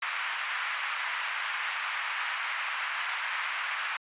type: band-pass noise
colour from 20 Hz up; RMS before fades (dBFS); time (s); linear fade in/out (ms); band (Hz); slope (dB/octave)
white; -33; 0.02-3.97; 5; 1000 to 2500; 24
effects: resampled to 8000 Hz